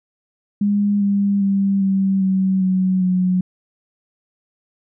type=tone with pitch steps; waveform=sine; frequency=204 / 200.4 / 196.82 / 193.33 / 189.9 / 186.53 / 183.22 Hz; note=G#3 / G3 / G3 / G3 / F#3 / F#3 / F#3; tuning=-31 / +38 / +7 / -24 / +45 / +14 / -17 cents; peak=-14 dBFS; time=0.61-3.41 s; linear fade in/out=5 ms; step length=400 ms; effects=none